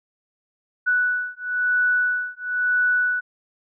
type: beating tone pair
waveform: sine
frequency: 1480 / 1481 Hz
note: F#6 / F#6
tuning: 0 / +1 cents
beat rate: 1 Hz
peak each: -22 dBFS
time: 0.86-3.21 s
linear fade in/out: 20 ms
effects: none